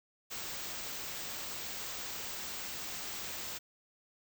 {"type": "band-stop noise", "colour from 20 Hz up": "white", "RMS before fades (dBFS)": -41, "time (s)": [0.3, 3.59], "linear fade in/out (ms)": 20, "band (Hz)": [8400, 14000], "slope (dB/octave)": 96, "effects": []}